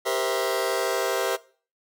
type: chord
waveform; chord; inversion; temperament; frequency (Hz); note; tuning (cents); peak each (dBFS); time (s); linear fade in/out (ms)
sawtooth; C dominant seventh; second; just; 392.4 / 470.9 / 523.3 / 654.1; G4 / Bb4 / C5 / E5; +2 / +18 / 0 / -14; -25; 0.05-1.37; 20
effects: noise-tail reverb RT60 0.4 s tail -19 dB re dry